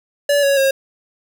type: tone with pitch steps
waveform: square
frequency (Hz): 574 / 557 / 540.5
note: D5 / C#5 / C#5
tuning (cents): -40 / +8 / -44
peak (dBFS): -13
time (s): 0.29-0.71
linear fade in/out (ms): 5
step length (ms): 140
effects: none